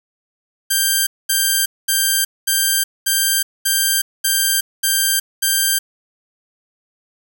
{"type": "tone bursts", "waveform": "5% pulse", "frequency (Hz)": 1580, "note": "G6", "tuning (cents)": 13, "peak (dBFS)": -3, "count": 9, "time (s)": [0.7, 5.79], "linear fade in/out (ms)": 10, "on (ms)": 370, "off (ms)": 220, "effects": []}